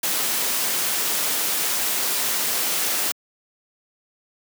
white noise, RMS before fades -23 dBFS, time 0.03-3.12 s, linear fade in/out 5 ms, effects high-pass 200 Hz 12 dB/octave

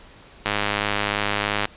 click train, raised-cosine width 0.3 ms, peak -5 dBFS, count 124, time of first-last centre 0.46-1.654 s, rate 103 Hz, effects pink hiss -47 dBFS RMS until 1.76 s + resampled to 8000 Hz

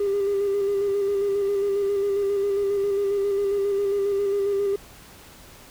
triangle tone with vibrato, 400 Hz, G4, 35 cents sharp, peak -17 dBFS, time 0-4.76 s, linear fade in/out 5 ms, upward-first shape square, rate 7.4 Hz, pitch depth 25 cents each way, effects tanh soft clip ceiling -17 dBFS + pink hiss -47 dBFS RMS until 5.7 s

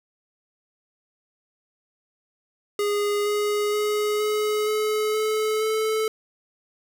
square tone with pitch steps, 411.6 / 415.7 / 419.8 / 423.9 / 428.1 / 432.3 / 436.6 Hz, G#4 / G#4 / G#4 / G#4 / A4 / A4 / A4, -16 / +2 / +19 / +35 / -47 / -31 / -13 cents, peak -22 dBFS, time 2.79-6.08 s, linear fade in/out 2 ms, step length 470 ms, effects none

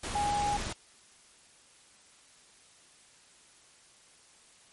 sine tone in noise, 823 Hz, G#5, 16 cents flat, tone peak -27 dBFS, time 0.15-0.57 s, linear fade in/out 5 ms, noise pink, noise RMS -36 dBFS, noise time 0.03-0.73 s, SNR +6 dB, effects white hiss -59 dBFS RMS until 4.72 s + MP3 48 kbps

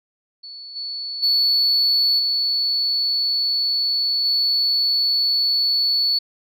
sine tone with level steps, 4435 Hz, C#8, in tune, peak -34 / -26 / -13 / -17 / -15 dBFS, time 0.43-6.19 s, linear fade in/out 10 ms, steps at 0.75 / 1.22 / 2.18 / 4.24 s, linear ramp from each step 20 ms, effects tanh soft clip ceiling -12 dBFS

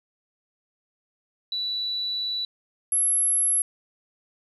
sine tone pair in turn, 3951 / 11155 Hz, B7 / F9, 0 / -3 cents, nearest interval octave + tritone, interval 1797 cents, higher second, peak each -25 / -17 dBFS, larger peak second, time 1.52-2.45 / 2.92-3.62 s, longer first, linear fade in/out 2 ms, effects tanh soft clip ceiling -18 dBFS

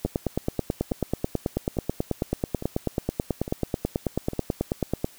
two click trains, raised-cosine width 2 ms, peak -10 / -19 dBFS, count 47 / 6, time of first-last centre 0.05-5.045 / 0.06-4.334 s, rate 9.21 / 1.17 Hz, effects white hiss -51 dBFS RMS until 5.18 s

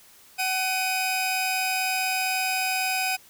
sawtooth tone pair together, 753.7 / 2496 Hz, F#5 / D#7, +32 / +5 cents, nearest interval octave + major sixth, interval 2073 cents, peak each -23 dBFS, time 0.38-3.17 s, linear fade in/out 20 ms, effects white hiss -53 dBFS RMS until 3.29 s

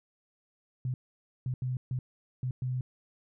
sine tone bursts at uneven times, 127.1 Hz, C3, 50 cents flat, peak -29 dBFS, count 6, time 0.85-0.94 / 1.46-1.54 / 1.62-1.77 / 1.91-1.99 / 2.43-2.51 / 2.62-2.81 s, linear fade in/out 2 ms, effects none

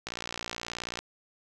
click train, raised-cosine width 0.2 ms, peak -17 dBFS, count 55, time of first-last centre 0.07-0.99 s, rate 58.7 Hz, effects none

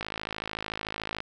click train, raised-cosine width 0.3 ms, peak -16 dBFS, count 65, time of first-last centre 0.01-1.204 s, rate 53.6 Hz, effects none

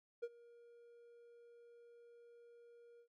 triangle tone with ADSR envelope, 472.7 Hz, A#4, 24 cents sharp, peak -36 dBFS, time 0.22-3.08 s, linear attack 16 ms, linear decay 46 ms, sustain -22 dB, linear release 83 ms, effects none

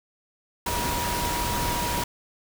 sine tone in noise, 960 Hz, B5, 49 cents flat, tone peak -29 dBFS, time 0.66-2.04 s, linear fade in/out 5 ms, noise pink, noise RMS -28 dBFS, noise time 0.66-2.04 s, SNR -4 dB, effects none

